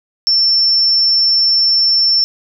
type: tone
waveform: sine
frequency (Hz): 5390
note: E8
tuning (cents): +38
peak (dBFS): -9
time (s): 0.27-2.24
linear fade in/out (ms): 0
effects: none